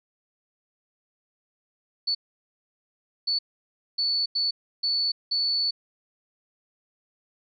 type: tone bursts at uneven times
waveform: sine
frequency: 4458 Hz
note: C#8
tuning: 9 cents sharp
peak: -22 dBFS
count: 6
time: 2.07-2.15 / 3.27-3.39 / 3.98-4.26 / 4.35-4.51 / 4.83-5.12 / 5.31-5.71 s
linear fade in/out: 10 ms
effects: none